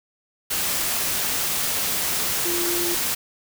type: tone in noise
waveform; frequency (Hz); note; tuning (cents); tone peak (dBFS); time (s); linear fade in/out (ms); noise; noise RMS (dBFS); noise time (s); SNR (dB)
sine; 346.8; F4; -12; -26; 2.45-2.95; 10; white; -24; 0.5-3.15; -5
effects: none